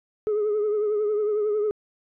sine tone with vibrato, 421.4 Hz, G#4, 25 cents sharp, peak -19 dBFS, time 0.27-1.71 s, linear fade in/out 0 ms, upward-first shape triangle, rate 11 Hz, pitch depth 58 cents each way, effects tanh soft clip ceiling -19 dBFS

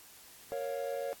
triangle chord, Bb minor, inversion none, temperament equal with one note detuned, 466.2 / 554.4 / 703.7 Hz, Bb4 / Db5 / F5, 0 / 0 / +13 cents, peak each -37 / -34 / -40 dBFS, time 0.52-1.13 s, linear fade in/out 0 ms, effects white hiss -55 dBFS RMS until 1.2 s + AAC 64 kbps

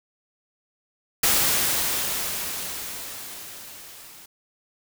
white noise with level ramp, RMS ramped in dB -19 to -46 dBFS, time 1.23-4.26 s, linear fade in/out 5 ms, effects none

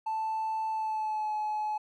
triangle tone with pitch glide, 880 to 852 Hz, A5 to G#5, 0 to +44 cents, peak -26 dBFS, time 0.06-1.78 s, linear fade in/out 10 ms, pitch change -56 cents, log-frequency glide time 0.7-1.34 s, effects tanh soft clip ceiling -25 dBFS

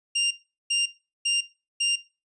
sawtooth tone bursts, 2794 Hz, F7, in tune, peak -18 dBFS, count 4, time 0.15-1.96 s, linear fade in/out 10 ms, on 160 ms, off 390 ms, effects noise-tail reverb RT60 0.3 s tail -17 dB re dry + resampled to 22050 Hz

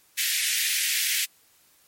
pink high-pass noise, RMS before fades -25 dBFS, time 0.17-1.26 s, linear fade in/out 20 ms, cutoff 1800 Hz, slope 48 dB/octave, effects white hiss -60 dBFS RMS until 1.87 s + MP3 64 kbps

